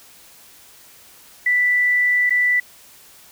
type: tone with dropouts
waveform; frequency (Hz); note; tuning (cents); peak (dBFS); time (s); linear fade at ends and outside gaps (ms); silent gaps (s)
sine; 1975.5; B6; 0; -14; 1.46-2.6; 5; 2.296-2.305
effects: white hiss -47 dBFS RMS until 3.31 s